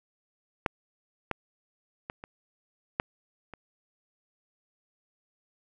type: clicks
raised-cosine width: 0.5 ms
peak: -10 / -14 / -20 / -26 / -10 / -27 dBFS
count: 6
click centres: 0.662 / 1.313 / 2.099 / 2.239 / 2.999 / 3.537 s
effects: none